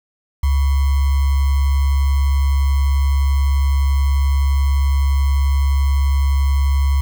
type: tone with sample-and-hold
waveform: sine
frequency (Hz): 69.2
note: C#2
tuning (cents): -2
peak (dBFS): -12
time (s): 0.43-7.01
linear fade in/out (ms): 5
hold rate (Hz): 1050
effects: none